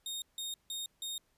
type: tone bursts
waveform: sawtooth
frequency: 3699 Hz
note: A#7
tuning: 14 cents flat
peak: -34 dBFS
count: 4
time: 0.06-1.18 s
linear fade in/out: 2 ms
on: 160 ms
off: 160 ms
effects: pink hiss -74 dBFS RMS until 1.37 s + resampled to 32000 Hz